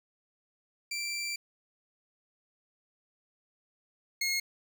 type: tone pair in turn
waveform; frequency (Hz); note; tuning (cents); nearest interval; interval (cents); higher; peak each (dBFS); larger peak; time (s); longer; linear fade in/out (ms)
20% pulse; 2349 / 2158; D7 / C#7; 0 / -47; minor second; 147; first; -28 / -23; second; 0.91-1.36 / 4.21-4.4; first; 5
effects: none